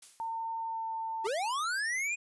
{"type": "noise with exponential decay", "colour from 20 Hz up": "blue", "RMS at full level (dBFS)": -46, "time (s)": [0.02, 0.48], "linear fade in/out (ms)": 5, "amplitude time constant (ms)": 100}
{"type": "tone with pitch glide", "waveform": "sine", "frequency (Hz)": [906, 897.1], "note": ["A#5", "A5"], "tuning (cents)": [-50, 33], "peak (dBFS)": -33, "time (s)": [0.2, 1.27], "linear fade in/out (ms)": 0, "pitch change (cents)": -17, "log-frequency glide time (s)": [0.62, 0.91]}
{"type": "linear sweep", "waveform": "square", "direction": "up", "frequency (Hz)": [355.4, 2495], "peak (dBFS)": -31, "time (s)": [1.24, 2.16], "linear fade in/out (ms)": 20}
{"effects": ["resampled to 24000 Hz"]}